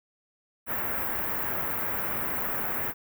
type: band-stop noise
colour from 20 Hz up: white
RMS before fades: -30 dBFS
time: 0.66-2.94 s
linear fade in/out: 50 ms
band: 1900 to 16000 Hz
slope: 24 dB/octave
effects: none